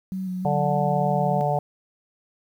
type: tone with vibrato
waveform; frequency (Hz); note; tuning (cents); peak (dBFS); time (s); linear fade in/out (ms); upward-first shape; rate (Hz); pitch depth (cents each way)
sine; 186.1; F#3; +10; -26; 0.12-1.41; 0; square; 3.3; 23
type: harmonic tone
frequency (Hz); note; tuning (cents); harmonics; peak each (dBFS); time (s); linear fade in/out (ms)
146.3; D3; -6; 1 / 3 / 4 / 5 / 6; -25 / -31 / -26 / -24 / -30; 0.45-1.59; 2
effects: 9-bit